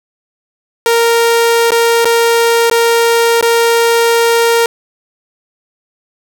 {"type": "tone with dropouts", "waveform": "sawtooth", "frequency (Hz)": 464.6, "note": "A#4", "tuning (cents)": -6, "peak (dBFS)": -4, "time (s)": [0.86, 4.66], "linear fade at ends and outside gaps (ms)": 1, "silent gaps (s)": [[1.706, 1.719], [2.046, 2.054], [2.699, 2.712], [3.411, 3.426]], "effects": []}